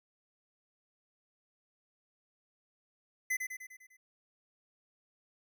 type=tone with echo; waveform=square; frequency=2028 Hz; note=B6; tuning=45 cents sharp; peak=-30 dBFS; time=3.3-3.37 s; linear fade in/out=10 ms; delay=100 ms; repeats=6; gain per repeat=-5 dB; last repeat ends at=3.97 s; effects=none